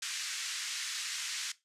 white band-pass noise, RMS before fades -38 dBFS, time 0.02-1.52 s, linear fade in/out 5 ms, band 1500 to 7400 Hz, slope 24 dB/octave, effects noise-tail reverb RT60 0.2 s tail -17 dB re dry + resampled to 32000 Hz

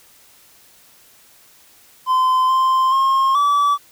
triangle tone with pitch steps, 1029 / 1044 / 1072 / 1151 Hz, C6 / C6 / C6 / D6, -29 / -4 / +42 / -35 cents, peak -11 dBFS, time 2.06-3.78 s, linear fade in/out 50 ms, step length 430 ms, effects white hiss -50 dBFS RMS until 3.91 s

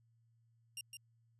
15% pulse tone with echo, 2794 Hz, F7, in tune, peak -35 dBFS, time 0.77-0.81 s, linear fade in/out 2 ms, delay 160 ms, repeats 1, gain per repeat -5 dB, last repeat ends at 0.97 s, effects added 115 Hz sine -69 dBFS peak until 1.39 s + resampled to 32000 Hz

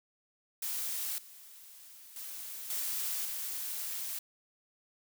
blue noise with level steps, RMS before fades -36 / -53 / -43 / -35 / -38 dBFS, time 0.62-4.19 s, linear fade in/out 5 ms, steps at 1.18 / 2.16 / 2.7 / 3.25 s, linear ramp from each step 2 ms, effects none

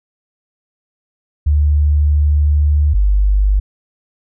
sine tone pair in turn, 73.9 / 49.72 Hz, D2 / G1, +11 / +25 cents, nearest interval perfect fifth, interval 686 cents, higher first, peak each -9 dBFS, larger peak neither, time 1.46-2.94 / 2.94-3.6 s, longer first, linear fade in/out 10 ms, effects none

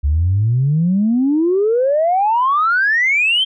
sine exponential sweep, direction up, 68.6 to 3200 Hz, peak -11 dBFS, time 0.03-3.45 s, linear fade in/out 20 ms, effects tanh soft clip ceiling -7 dBFS

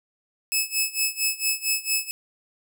10% pulse tone with tremolo, 2594 Hz, E7, 28 cents flat, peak -11 dBFS, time 0.52-2.11 s, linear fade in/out 0 ms, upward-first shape sine, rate 4.4 Hz, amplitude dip 90%, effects none

